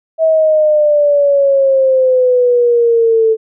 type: exponential sweep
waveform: sine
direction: down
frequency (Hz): 648 to 440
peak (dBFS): -7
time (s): 0.18-3.37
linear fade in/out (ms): 50
effects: none